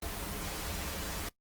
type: noise with comb filter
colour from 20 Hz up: pink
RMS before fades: -38 dBFS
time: 0.02-1.29 s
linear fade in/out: 5 ms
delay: 8.1 ms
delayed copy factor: -0.95
effects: noise-tail reverb RT60 0.1 s tail -20 dB re dry + Opus 24 kbps